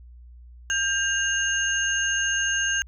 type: tone cluster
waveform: sine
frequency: 1594 / 2825 / 6410 Hz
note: G6 / F7 / G8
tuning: +28 / +19 / +38 cents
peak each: -24 / -28 / -27 dBFS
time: 0.7-2.82 s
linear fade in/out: 0 ms
effects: added 60 Hz sine -43 dBFS peak until 2.87 s